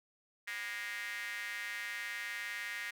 square tone with high-pass filter, 109.8 Hz, A2, 3 cents flat, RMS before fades -41 dBFS, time 0.47-2.91 s, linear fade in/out 10 ms, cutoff 1900 Hz, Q 5.5, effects none

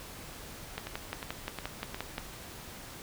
two click trains, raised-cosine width 0.3 ms, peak -21 / -18 dBFS, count 4 / 9, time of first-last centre 0.87-1.945 / 0.78-2.181 s, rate 2.79 / 5.71 Hz, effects pink hiss -46 dBFS RMS until 3.02 s

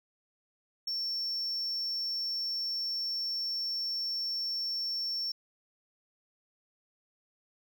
triangle tone, 5440 Hz, F8, 46 cents flat, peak -30 dBFS, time 0.87-5.32 s, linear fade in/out 5 ms, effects none

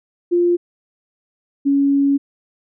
sine tone pair in turn, 349.2 / 279.4 Hz, F4 / C#4, 0 / +14 cents, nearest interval major third, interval 386 cents, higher first, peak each -12 dBFS, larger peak neither, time 0.31-0.57 / 1.65-2.18 s, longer second, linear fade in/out 20 ms, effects none

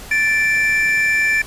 triangle tone pair together, 1755.9 / 2349 Hz, A6 / D7, -4 / 0 cents, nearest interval perfect fourth, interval 504 cents, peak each -15 dBFS, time 0.11-1.42 s, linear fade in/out 5 ms, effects pink hiss -36 dBFS RMS until 1.46 s + resampled to 32000 Hz

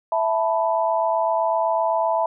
sine chord, E suspended fourth, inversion none, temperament equal, 659.3 / 880 / 987.8 Hz, E5 / A5 / B5, 0 / 0 / 0 cents, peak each -21 / -23 / -24 dBFS, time 0.12-2.26 s, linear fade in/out 2 ms, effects none

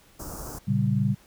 pink band-stop noise, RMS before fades -37 dBFS, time 0.19-0.59 s, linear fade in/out 10 ms, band 1400 to 5200 Hz, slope 48 dB/octave
sine chord, G diminished, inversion first, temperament equal with one note detuned, 115.54 / 138.59 / 196 Hz, Bb2 / Db3 / G3, -15 / 0 / 0 cents, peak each -25 dBFS, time 0.67-1.15 s, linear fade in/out 20 ms
effects pink hiss -57 dBFS RMS until 1.26 s

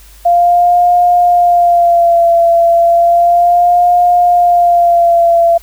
sine tone with vibrato, 693 Hz, F5, 14 cents flat, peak -5 dBFS, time 0.25-5.58 s, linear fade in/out 10 ms, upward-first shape sine, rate 0.33 Hz, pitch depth 37 cents each way, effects added 50 Hz sine -37 dBFS peak until 5.62 s + white hiss -42 dBFS RMS until 5.62 s

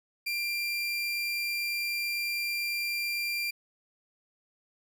30% pulse tone, 2377 Hz, D7, 20 cents sharp, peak -27 dBFS, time 0.26-3.51 s, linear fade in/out 10 ms, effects none

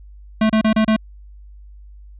square tone bursts, 218.3 Hz, A3, 13 cents flat, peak -13 dBFS, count 5, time 0.41-0.964 s, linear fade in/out 5 ms, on 86 ms, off 31 ms, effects added 50 Hz sine -38 dBFS peak until 2.19 s + resampled to 8000 Hz

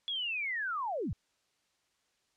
sine linear sweep, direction down, 3404 to 61.7 Hz, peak -32 dBFS, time 0.08-1.13 s, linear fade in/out 0 ms, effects white hiss -75 dBFS RMS until 2.36 s + low-pass 7000 Hz 12 dB/octave

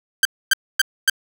sawtooth tone bursts, 1568 Hz, G6, in tune, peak -8 dBFS, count 4, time 0.23-1.098 s, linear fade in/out 2 ms, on 22 ms, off 260 ms, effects none

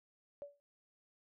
sine tone with exponential decay, 573 Hz, D5, 43 cents flat, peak -40 dBFS, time 0.42-0.6 s, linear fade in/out 0 ms, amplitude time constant 38 ms, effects none

